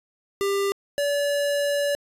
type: tone pair in turn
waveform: square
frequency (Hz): 397.4 / 573.7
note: G4 / D5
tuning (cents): +24 / -41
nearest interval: tritone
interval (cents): 635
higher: second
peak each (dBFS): -22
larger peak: neither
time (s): 0.41-0.72 / 0.98-1.95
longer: second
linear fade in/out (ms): 0
effects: resampled to 32000 Hz